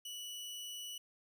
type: tone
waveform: sawtooth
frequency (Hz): 2950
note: F#7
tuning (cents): -6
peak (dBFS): -40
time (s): 0.05-0.98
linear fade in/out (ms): 5
effects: none